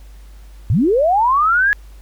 sine linear sweep, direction up, 79 to 1700 Hz, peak -11 dBFS, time 0.7-1.73 s, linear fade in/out 0 ms, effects added 50 Hz sine -36 dBFS peak until 2.01 s + pink hiss -52 dBFS RMS until 2.01 s

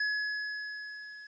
square tone with level ramp, 1693 Hz, G#6, 33 cents sharp, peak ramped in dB -28 to -46 dBFS, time 0-1.27 s, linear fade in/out 5 ms, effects resampled to 16000 Hz + 11-bit

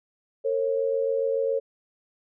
sine tone pair together, 455.9 / 543.1 Hz, A#4 / C#5, -39 / -36 cents, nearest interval minor third, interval 303 cents, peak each -25 dBFS, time 0.44-1.6 s, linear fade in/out 20 ms, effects none

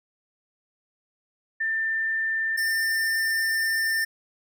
sine / square tone pair in turn, 1789 / 1795.8 Hz, A6 / A6, +28 / +35 cents, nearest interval unison, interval 7 cents, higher second, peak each -23 dBFS, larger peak neither, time 1.6-2.57 / 2.57-4.05 s, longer second, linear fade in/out 10 ms, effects none

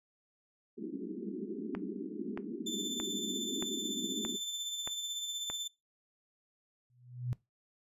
pink band-pass noise, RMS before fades -40 dBFS, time 0.77-4.37 s, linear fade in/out 20 ms, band 190 to 410 Hz, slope 96 dB/octave
click train, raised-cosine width 0.5 ms, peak -25 dBFS, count 7, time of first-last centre 1.75-5.5 s, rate 1.6 Hz
30% pulse tone with tremolo, 3538 Hz, A7, 9 cents sharp, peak -32 dBFS, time 2.66-5.68 s, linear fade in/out 10 ms, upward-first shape sine, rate 16 Hz, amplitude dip 40%
sine tone with exponential growth, 123.47 Hz, B2, in tune, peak -29 dBFS, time 6.9-7.33 s, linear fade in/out 0 ms, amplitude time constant 92 ms
effects noise-tail reverb RT60 0.2 s tail -19 dB re dry + resampled to 32000 Hz

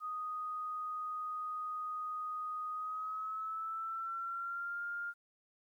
sine tone with pitch glide, 1244.5 to 1405 Hz, D#6 to F6, 0 to +10 cents, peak -37 dBFS, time 0-5.14 s, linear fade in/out 50 ms, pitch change +210 cents, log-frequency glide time 2.71-4.82 s, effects 12-bit

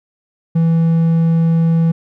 triangle tone, 164.81 Hz, E3, in tune, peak -8 dBFS, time 0.55-1.92 s, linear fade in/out 10 ms, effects none

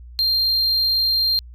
triangle tone, 4186 Hz, C8, in tune, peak -15 dBFS, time 0.19-1.39 s, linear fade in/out 0 ms, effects added 60 Hz sine -37 dBFS peak until 1.54 s

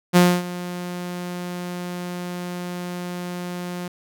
sawtooth tone with ADSR envelope, 177.6 Hz, F3, 29 cents sharp, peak -6 dBFS, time 0.13-3.88 s, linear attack 33 ms, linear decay 260 ms, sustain -18 dB, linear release 4 ms, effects none

